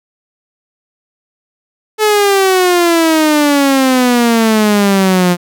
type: exponential sweep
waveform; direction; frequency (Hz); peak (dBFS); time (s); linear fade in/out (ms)
sawtooth; down; 434.2 to 174.61; -4; 1.98-5.37; 50
effects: none

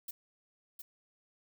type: noise with echo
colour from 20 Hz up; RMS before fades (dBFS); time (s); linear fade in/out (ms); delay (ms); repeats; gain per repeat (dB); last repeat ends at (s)
violet; -41; 0.08-0.11; 5; 710; 1; -5; 0.82
effects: none

